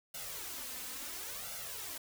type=noise with flanger; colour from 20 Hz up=white; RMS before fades=-43 dBFS; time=0.14-1.98 s; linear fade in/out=5 ms; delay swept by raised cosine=1.4 to 4 ms; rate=0.72 Hz; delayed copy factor=+0.75; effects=none